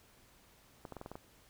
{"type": "clicks", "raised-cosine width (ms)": 1, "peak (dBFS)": -30, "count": 7, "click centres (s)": [0.852, 0.923, 0.967, 1.014, 1.061, 1.116, 1.155], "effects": ["pink hiss -64 dBFS RMS until 1.49 s"]}